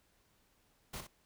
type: noise with echo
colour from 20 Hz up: pink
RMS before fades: -43 dBFS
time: 0.93-1.01 s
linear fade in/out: 10 ms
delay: 62 ms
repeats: 1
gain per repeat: -8 dB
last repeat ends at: 1.072 s
effects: pink hiss -72 dBFS RMS until 1.25 s